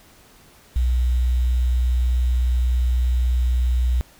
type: tone with quantisation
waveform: sine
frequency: 61.74 Hz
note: B1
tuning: in tune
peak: -16 dBFS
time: 0.76-4.01 s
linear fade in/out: 0 ms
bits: 7
effects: pink hiss -51 dBFS RMS until 4.19 s